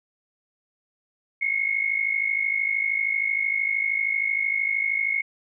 sine tone pair together, 2155 / 2208 Hz, C#7 / C#7, -49 / -7 cents, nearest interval unison, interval 42 cents, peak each -24 / -25 dBFS, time 1.41-5.22 s, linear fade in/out 10 ms, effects none

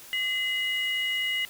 sine tone pair together, 2042 / 2898 Hz, C7 / F#7, -43 / -37 cents, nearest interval tritone, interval 606 cents, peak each -27 dBFS, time 0.13-1.45 s, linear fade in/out 0 ms, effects tanh soft clip ceiling -20 dBFS + white hiss -47 dBFS RMS until 1.49 s

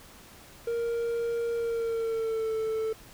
triangle tone with pitch glide, 466.8 to 441.4 Hz, A#4 to A4, +2 to +5 cents, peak -25 dBFS, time 0.67-2.93 s, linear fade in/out 5 ms, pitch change -97 cents, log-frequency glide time 1.55-2.55 s, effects pink hiss -51 dBFS RMS until 3.13 s

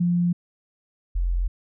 sine tone pair in turn, 174.61 / 43.65 Hz, F3 / F1, 0 / 0 cents, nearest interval 2 octaves, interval 2400 cents, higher first, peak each -18 / -20 dBFS, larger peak first, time 0-0.33 / 1.15-1.48 s, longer neither, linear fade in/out 10 ms, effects none

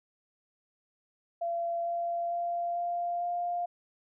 sine tone with pitch steps, 682 / 686.7 / 691.5 / 696.3 / 701.2 Hz, F5 / F5 / F5 / F5 / F5, -41 / -29 / -17 / -5 / +7 cents, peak -29 dBFS, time 1.41-3.66 s, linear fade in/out 10 ms, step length 450 ms, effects none

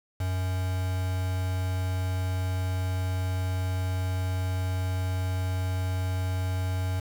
triangle tone with quantisation, 92.5 Hz, F#2, in tune, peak -24 dBFS, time 0.2-7 s, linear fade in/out 5 ms, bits 6, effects none

